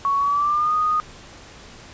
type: tone with pitch glide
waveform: sine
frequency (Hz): 1115 to 1237.2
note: C#6 to D#6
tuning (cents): +10 to -10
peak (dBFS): -17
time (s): 0.05-1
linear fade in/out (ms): 0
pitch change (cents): +180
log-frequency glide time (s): 0.18-0.74
effects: pink hiss -43 dBFS RMS until 1.93 s + resampled to 16000 Hz